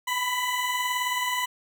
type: beating tone pair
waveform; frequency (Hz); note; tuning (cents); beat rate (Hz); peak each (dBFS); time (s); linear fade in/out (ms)
20% pulse; 980 / 999; B5 / B5; -14 / +20; 19; -27 / -21; 0.07-1.46; 10
effects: none